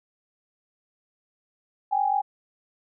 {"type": "tone pair together", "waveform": "sine", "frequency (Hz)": [783.5, 830.6], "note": ["G5", "G#5"], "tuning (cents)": [-1, 0], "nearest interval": "minor second", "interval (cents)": 101, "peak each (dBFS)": [-24, -23], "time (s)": [1.91, 2.22], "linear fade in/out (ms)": 20, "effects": []}